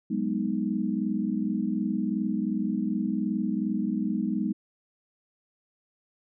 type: chord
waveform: sine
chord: G# minor seventh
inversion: third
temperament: equal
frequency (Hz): 185 / 207.7 / 246.9 / 311.1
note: F#3 / G#3 / B3 / D#4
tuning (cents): 0 / 0 / 0 / 0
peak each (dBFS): -33 / -28 / -31 / -32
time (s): 0.1-4.53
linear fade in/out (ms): 10
effects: none